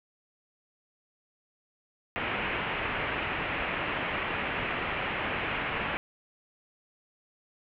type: low-pass noise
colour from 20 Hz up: white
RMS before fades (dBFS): -32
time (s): 2.16-5.97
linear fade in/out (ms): 0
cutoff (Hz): 2800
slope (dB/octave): 48
effects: none